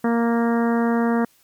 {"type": "harmonic tone", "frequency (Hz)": 233.1, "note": "A#3", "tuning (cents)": 0, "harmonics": [1, 2, 3, 4, 5, 6, 7, 8], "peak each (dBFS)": [-18, -24, -28, -30, -32, -34, -35, -36], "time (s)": [0.04, 1.25], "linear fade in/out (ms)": 5, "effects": ["white hiss -58 dBFS RMS until 1.43 s", "MP3 96 kbps"]}